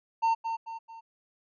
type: tone with echo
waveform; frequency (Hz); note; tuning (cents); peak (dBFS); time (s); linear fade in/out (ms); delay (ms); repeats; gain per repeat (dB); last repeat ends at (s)
triangle; 908; A#5; -46; -20; 0.22-0.35; 20; 220; 3; -7; 1.01
effects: resampled to 16000 Hz